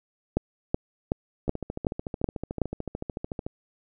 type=two click trains; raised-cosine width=2 ms; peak=-18 / -9 dBFS; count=28 / 7; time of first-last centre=1.48-3.465 / 0.37-2.617 s; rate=13.6 / 2.67 Hz; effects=none